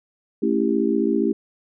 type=chord; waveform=sine; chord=A dominant seventh; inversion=none; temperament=just; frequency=220 / 275 / 330 / 396 Hz; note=A3 / C#4 / E4 / G4; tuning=0 / -14 / +2 / +18 cents; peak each=-23 dBFS; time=0.42-1.33 s; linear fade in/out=10 ms; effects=none